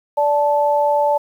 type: tone pair together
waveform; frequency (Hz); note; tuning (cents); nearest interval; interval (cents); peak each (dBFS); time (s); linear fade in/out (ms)
sine; 583 / 875.1; D5 / A5; -13 / -10; perfect fifth; 703; -16; 0.17-1.18; 10
effects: 8-bit